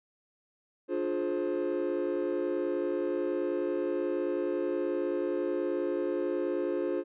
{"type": "chord", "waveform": "triangle", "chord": "D half-diminished seventh", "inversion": "none", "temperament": "just", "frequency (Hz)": [293.7, 352.4, 422.9, 528.6], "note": ["D4", "F4", "Ab4", "C5"], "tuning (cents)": [0, 16, 31, 18], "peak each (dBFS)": [-33, -29, -33, -32], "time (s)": [0.88, 7.04], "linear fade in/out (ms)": 50, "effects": ["tanh soft clip ceiling -19 dBFS", "resampled to 8000 Hz"]}